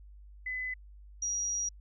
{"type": "tone pair in turn", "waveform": "sine", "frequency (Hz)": [2013, 5746], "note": ["B6", "F8"], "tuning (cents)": [33, 48], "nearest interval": "octave + tritone", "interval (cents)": 1815, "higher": "second", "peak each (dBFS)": [-33, -30], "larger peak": "second", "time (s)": [[0.46, 0.74], [1.22, 1.69]], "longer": "second", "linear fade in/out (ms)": 5, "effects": ["added 50 Hz sine -49 dBFS peak until 1.8 s"]}